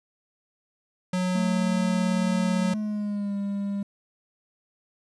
square tone, 182.9 Hz, F#3, 20 cents flat, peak -24 dBFS, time 1.13-2.74 s, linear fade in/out 5 ms
triangle tone with pitch glide, 221 to 200.3 Hz, A3 to G3, +8 to +38 cents, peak -24 dBFS, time 1.35-3.83 s, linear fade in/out 5 ms, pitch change -170 cents, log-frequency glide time 2.46-3.35 s
effects resampled to 22050 Hz + 10-bit

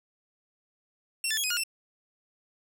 15% pulse tone with pitch steps, 2721 / 1752 / 3320 / 2513 / 1428 / 2687 Hz, F7 / A6 / G#7 / D#7 / F6 / E7, -46 / -8 / -1 / +17 / +38 / +33 cents, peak -20 dBFS, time 1.24-1.636 s, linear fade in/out 2 ms, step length 66 ms, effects none

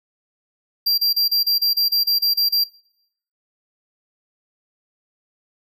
square tone bursts, 4740 Hz, D8, 15 cents sharp, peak -16 dBFS, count 12, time 0.86-2.641 s, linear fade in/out 10 ms, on 120 ms, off 31 ms, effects noise-tail reverb RT60 0.8 s tail -25 dB re dry

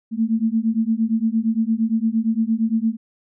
sine beating tone pair, 219.9 / 228.6 Hz, A3 / A#3, -1 / -34 cents, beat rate 8.7 Hz, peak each -20 dBFS, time 0.11-2.97 s, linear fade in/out 50 ms, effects none

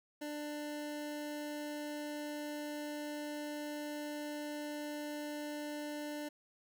25% pulse tone, 296.6 Hz, D4, 17 cents sharp, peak -36 dBFS, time 0.21-6.29 s, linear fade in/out 10 ms, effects none

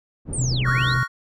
pink low-pass noise, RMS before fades -30 dBFS, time 0.25-1.02 s, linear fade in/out 50 ms, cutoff 370 Hz, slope 12 dB/octave
sine linear two-way sweep, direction down then up, 9280 to 1166 to 4289 Hz, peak -26 dBFS, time 0.33-0.94 s, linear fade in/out 2 ms, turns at 0.68 s
sine tone, 126.8 Hz, B2, 46 cents sharp, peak -20 dBFS, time 0.38-1.03 s, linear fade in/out 0 ms
triangle chord, Gb major seventh, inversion second, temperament equal, 1108.7 / 1396.9 / 1480 / 1864.7 Hz, Db6 / F6 / Gb6 / Bb6, 0 / 0 / 0 / 0 cents, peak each -25 dBFS, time 0.64-1.08 s, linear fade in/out 50 ms
effects none

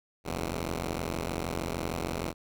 5% pulse tone pair together, 46.47 / 82.41 Hz, F#1 / E2, +8 / 0 cents, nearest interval minor seventh, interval 992 cents, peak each -23 dBFS, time 0.24-2.34 s, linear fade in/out 50 ms, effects none

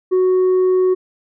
triangle tone with tanh clipping, 370 Hz, F#4, in tune, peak -12 dBFS, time 0.11-0.95 s, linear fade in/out 20 ms, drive 7 dB, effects none

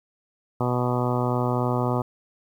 harmonic tone, 123.47 Hz, B2, in tune, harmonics 1 / 2 / 3 / 4 / 5 / 6 / 7 / 8 / 9 / 10, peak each -25 / -28 / -30 / -31 / -32 / -33 / -33 / -34 / -35 / -35 dBFS, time 0.6-2.02 s, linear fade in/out 5 ms, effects 9-bit

